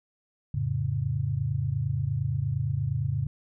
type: chord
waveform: sine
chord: F augmented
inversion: none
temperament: equal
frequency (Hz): 87.31 / 110 / 138.59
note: F2 / A2 / C#3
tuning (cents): 0 / 0 / 0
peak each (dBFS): -33 / -29 / -28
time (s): 0.54-3.27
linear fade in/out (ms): 5
effects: none